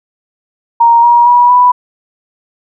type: tone with pitch steps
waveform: sine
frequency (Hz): 934 / 951.4 / 969.2 / 987.3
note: A#5 / A#5 / B5 / B5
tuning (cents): +3 / +35 / -33 / -1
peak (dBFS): -3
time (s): 0.8-1.72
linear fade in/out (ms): 10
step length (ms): 230
effects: none